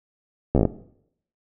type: slowing click train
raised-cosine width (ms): 2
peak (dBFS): -5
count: 7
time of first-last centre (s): 0.55-0.653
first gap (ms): 13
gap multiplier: 1.11
effects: noise-tail reverb RT60 0.7 s tail -17 dB re dry